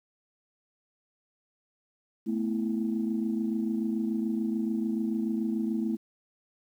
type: chord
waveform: sine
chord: A suspended second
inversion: none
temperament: equal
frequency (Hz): 220 / 246.9 / 329.6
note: A3 / B3 / E4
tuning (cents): 0 / 0 / 0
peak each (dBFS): -28 / -33 / -32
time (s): 2.26-5.97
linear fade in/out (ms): 20
effects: tanh soft clip ceiling -18 dBFS + 10-bit